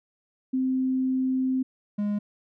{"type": "tone pair in turn", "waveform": ["sine", "triangle"], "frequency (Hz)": [260, 206.4], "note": ["C4", "G#3"], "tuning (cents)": [-11, -10], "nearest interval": "major third", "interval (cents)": 399, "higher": "first", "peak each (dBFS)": -22, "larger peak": "neither", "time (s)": [[0.53, 1.63], [1.98, 2.19]], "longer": "first", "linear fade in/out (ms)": 10, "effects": []}